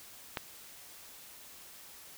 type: click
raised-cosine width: 0.3 ms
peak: -17 dBFS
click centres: 0.372 s
effects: white hiss -52 dBFS RMS until 2.17 s